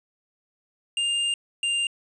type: tone pair in turn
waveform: square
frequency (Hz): 2806 / 2796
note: F7 / F7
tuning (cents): +8 / +1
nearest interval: unison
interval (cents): 7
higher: first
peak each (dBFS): -23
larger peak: neither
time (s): 0.97-1.34 / 1.63-1.87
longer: first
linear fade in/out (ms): 2
effects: resampled to 24000 Hz + 9-bit